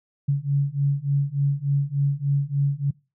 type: beating tone pair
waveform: sine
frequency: 139.2 / 142.6 Hz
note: C#3 / C#3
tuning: +8 / +49 cents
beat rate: 3.4 Hz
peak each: -23 / -22 dBFS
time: 0.28-2.91 s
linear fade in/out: 10 ms
effects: noise-tail reverb RT60 0.3 s tail -24 dB re dry